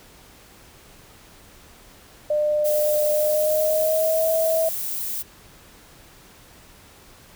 sine tone with pitch glide, 600 to 646.8 Hz, D5 to E5, +37 to -33 cents, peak -18 dBFS, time 2.3-4.69 s, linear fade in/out 5 ms, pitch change +130 cents, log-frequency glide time 3.08-4.31 s
violet noise, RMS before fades -28 dBFS, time 2.64-5.23 s, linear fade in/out 20 ms
effects pink hiss -49 dBFS RMS until 7.35 s

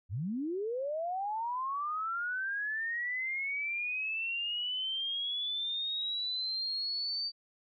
sine linear sweep, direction up, 77.78 to 4632 Hz, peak -32 dBFS, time 0.09-7.32 s, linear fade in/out 50 ms, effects none

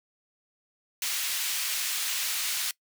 pink high-pass noise, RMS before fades -30 dBFS, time 1.02-2.71 s, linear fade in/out 2 ms, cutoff 2500 Hz, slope 12 dB/octave, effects noise-tail reverb RT60 0.1 s tail -22 dB re dry

